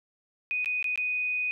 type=tone with dropouts; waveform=sine; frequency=2489 Hz; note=D#7; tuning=in tune; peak=-26 dBFS; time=0.51-1.51 s; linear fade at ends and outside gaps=0 ms; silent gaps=0.646-0.659 / 0.827-0.843 / 0.958-0.976 s; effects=none